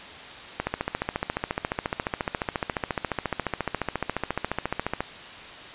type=click train; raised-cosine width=0.5 ms; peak=-10 dBFS; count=64; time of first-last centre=0.6-5.006 s; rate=14.3 Hz; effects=white hiss -41 dBFS RMS until 5.74 s + resampled to 8000 Hz